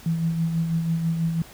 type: tone with tremolo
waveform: sine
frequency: 164.81 Hz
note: E3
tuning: in tune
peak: -19 dBFS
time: 0.06-1.42 s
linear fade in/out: 2 ms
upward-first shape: sine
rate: 6.1 Hz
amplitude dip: 45%
effects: pink hiss -46 dBFS RMS until 1.53 s